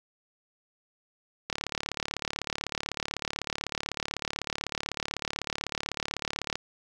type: click train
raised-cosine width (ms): 0.2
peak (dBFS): -13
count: 183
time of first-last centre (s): 1.5-6.556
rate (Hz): 36
effects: none